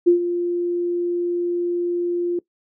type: tone with ADSR envelope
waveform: sine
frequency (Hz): 349.2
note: F4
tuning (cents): 0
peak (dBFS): -8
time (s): 0.06-2.39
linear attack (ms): 18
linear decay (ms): 110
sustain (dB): -11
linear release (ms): 3
effects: noise-tail reverb RT60 0.1 s tail -20 dB re dry